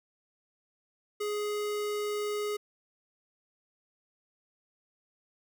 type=tone; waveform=square; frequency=417.1 Hz; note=G#4; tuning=7 cents sharp; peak=-31 dBFS; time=1.2-2.57 s; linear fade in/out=10 ms; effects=none